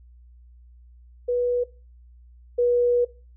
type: tone pair in turn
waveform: sine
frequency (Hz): 488.8 / 484.9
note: B4 / B4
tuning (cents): -18 / -32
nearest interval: unison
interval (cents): 14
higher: first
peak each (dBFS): -20 / -17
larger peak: second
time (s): 1.28-1.64 / 2.58-3.05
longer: second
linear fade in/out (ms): 10
effects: noise-tail reverb RT60 0.3 s tail -18 dB re dry + added 60 Hz sine -47 dBFS peak until 3.36 s